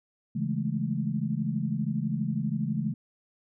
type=chord; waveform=sine; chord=A major seventh; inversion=first; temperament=equal; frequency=138.59 / 164.81 / 207.7 / 220 Hz; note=C#3 / E3 / G#3 / A3; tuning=0 / 0 / 0 / 0 cents; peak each=-32 dBFS; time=0.35-2.94 s; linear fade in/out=10 ms; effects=none